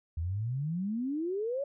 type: exponential sweep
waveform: sine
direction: up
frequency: 77.78 to 578 Hz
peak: -30 dBFS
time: 0.17-1.64 s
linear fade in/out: 5 ms
effects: none